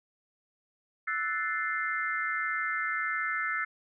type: chord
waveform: sine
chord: F# half-diminished seventh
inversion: third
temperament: equal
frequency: 1318.5 / 1480 / 1760 / 2093 Hz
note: E6 / F#6 / A6 / C7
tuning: 0 / 0 / 0 / 0 cents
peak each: -34 / -36 / -33 / -34 dBFS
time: 1.07-3.65 s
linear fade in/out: 10 ms
effects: none